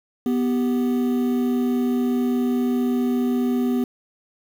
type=tone pair together; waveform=triangle; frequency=246.9 / 392 Hz; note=B3 / G4; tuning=0 / 0 cents; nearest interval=minor sixth; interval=800 cents; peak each=-17 / -25 dBFS; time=0.26-3.84 s; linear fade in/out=2 ms; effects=7-bit